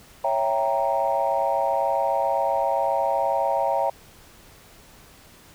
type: chord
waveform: sine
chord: C# diminished seventh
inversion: none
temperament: equal with one note detuned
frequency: 554.4 / 661.9 / 784 / 932.3 Hz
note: C#5 / E5 / G5 / Bb5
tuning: 0 / +7 / 0 / 0 cents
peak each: -25 dBFS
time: 0.24-3.9 s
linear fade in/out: 5 ms
effects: tanh soft clip ceiling -11 dBFS + pink hiss -50 dBFS RMS until 5.54 s